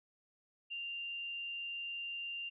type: tone with frequency modulation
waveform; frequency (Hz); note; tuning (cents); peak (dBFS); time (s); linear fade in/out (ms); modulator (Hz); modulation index
sine; 2786; F7; -5; -39; 0.7-2.5; 20; 96.7; 0.25
effects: none